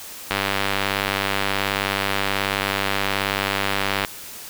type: click train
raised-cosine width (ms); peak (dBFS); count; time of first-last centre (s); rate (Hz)
0.3; -4; 370; 0.31-4.049; 98.7
effects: white hiss -37 dBFS RMS until 4.49 s